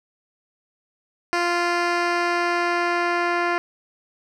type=tone with low-pass filter sweep; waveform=10% pulse; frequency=347.8 Hz; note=F4; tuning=7 cents flat; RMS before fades=-22 dBFS; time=1.33-3.58 s; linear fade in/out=0 ms; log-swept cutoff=5500 to 2800 Hz; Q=0.78; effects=none